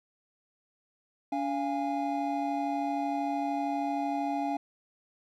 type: tone cluster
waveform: triangle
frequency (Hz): 285 / 691 / 822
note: C#4 / F5 / G#5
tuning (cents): +48 / -19 / -18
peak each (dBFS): -30 / -32 / -31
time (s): 1.32-4.57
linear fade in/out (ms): 5
effects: none